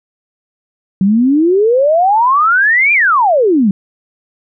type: exponential two-way sweep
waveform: sine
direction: up then down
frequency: 185 to 2440 to 185 Hz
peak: -7 dBFS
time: 1.01-3.71 s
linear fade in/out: 2 ms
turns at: 2.93 s
effects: none